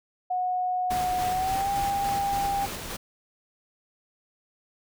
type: tone with pitch glide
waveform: sine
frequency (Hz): 731 to 797.2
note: F#5 to G5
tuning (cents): -21 to +29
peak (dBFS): -24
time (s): 0.3-2.66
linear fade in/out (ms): 10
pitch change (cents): +150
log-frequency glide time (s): 1.29-1.69
type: noise with tremolo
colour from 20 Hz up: pink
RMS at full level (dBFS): -34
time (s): 0.9-2.97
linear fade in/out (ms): 10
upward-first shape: square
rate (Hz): 3.5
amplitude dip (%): 25
effects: none